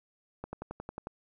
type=click train; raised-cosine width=1 ms; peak=-24 dBFS; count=8; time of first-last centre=0.44-1.071 s; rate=11.1 Hz; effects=none